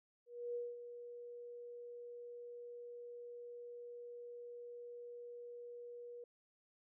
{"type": "tone with ADSR envelope", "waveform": "sine", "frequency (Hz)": 480.4, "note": "B4", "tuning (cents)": -48, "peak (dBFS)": -38, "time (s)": [0.26, 6.24], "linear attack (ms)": 290, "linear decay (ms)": 210, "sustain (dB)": -10, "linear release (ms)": 3, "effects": []}